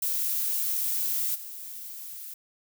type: noise with level steps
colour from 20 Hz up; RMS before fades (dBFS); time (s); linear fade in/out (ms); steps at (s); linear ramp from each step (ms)
violet; -28 / -40; 0.02-2.34; 5; 1.34; 20
effects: none